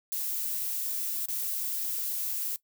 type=noise with dropouts; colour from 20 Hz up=violet; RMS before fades=-32 dBFS; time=0.12-2.56 s; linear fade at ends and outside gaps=0 ms; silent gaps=1.257-1.285 s; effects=noise-tail reverb RT60 0.1 s tail -19 dB re dry